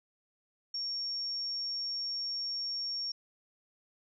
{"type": "tone", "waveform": "sine", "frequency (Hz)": 5520, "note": "F8", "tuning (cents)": -21, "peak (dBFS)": -33, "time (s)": [0.74, 3.12], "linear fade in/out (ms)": 5, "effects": []}